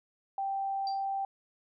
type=tone; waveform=sine; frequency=783 Hz; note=G5; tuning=2 cents flat; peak=-30 dBFS; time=0.38-1.25 s; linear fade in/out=2 ms
type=tone with exponential decay; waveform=sine; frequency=4706 Hz; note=D8; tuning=3 cents sharp; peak=-36 dBFS; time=0.87-1.05 s; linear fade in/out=1 ms; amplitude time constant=38 ms
effects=none